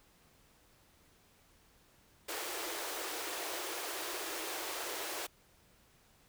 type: high-pass noise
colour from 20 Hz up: pink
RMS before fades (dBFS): -40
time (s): 2.28-5.27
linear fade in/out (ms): 10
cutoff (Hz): 310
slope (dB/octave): 96
effects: pink hiss -66 dBFS RMS until 6.28 s